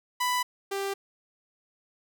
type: tone pair in turn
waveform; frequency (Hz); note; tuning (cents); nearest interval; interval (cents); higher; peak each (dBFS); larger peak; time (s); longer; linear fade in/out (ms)
sawtooth; 993 / 394.1; B5 / G4; +9 / +9; octave + major third; 1600; first; -21 / -25; first; 0.2-0.43 / 0.71-0.94; neither; 10
effects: none